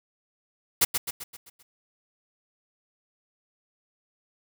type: noise with echo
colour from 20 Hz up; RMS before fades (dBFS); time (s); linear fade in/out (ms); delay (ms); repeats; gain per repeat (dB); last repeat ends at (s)
white; -19; 0.81-0.85; 10; 130; 6; -6; 1.63
effects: none